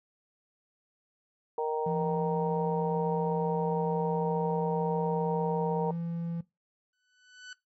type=harmonic tone; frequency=155.56 Hz; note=D#3; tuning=in tune; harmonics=3 / 4 / 5 / 6; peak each=-29 / -40 / -36 / -34 dBFS; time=1.58-5.91 s; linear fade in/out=2 ms
type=tone; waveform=triangle; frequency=168.8 Hz; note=E3; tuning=41 cents sharp; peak=-29 dBFS; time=1.86-6.41 s; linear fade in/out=5 ms
type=tone with exponential growth; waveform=sawtooth; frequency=1496 Hz; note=F#6; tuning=19 cents sharp; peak=-36 dBFS; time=6.93-7.53 s; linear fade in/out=2 ms; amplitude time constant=130 ms
effects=noise-tail reverb RT60 0.2 s tail -20 dB re dry + MP3 32 kbps